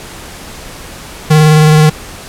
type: tone with vibrato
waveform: square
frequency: 154.1 Hz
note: D#3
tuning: 16 cents flat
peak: -4 dBFS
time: 1.3-1.9 s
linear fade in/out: 10 ms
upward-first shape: triangle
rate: 19 Hz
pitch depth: 29 cents each way
effects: pink hiss -29 dBFS RMS until 2.28 s + low-pass 12000 Hz 12 dB/octave